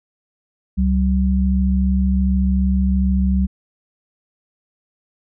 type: tone pair together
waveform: sine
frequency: 68 / 190.67 Hz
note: C#2 / G3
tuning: -33 / -48 cents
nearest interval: octave + tritone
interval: 1785 cents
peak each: -16 / -17 dBFS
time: 0.77-3.47 s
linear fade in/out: 20 ms
effects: none